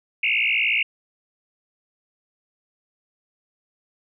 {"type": "tone with frequency modulation", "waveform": "sine", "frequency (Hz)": 2489, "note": "D#7", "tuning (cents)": 0, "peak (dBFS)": -18, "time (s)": [0.23, 0.83], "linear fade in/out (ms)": 5, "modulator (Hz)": 57, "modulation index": 6, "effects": []}